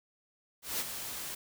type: noise with ADSR envelope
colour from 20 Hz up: white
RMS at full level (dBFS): -32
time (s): 0.62-1.35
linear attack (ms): 180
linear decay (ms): 30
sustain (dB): -8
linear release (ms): 6
effects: none